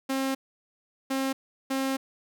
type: tone bursts at uneven times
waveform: sawtooth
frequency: 267.6 Hz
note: C4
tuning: 39 cents sharp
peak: -22 dBFS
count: 3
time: 0.09-0.35 / 1.1-1.33 / 1.7-1.97 s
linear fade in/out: 10 ms
effects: none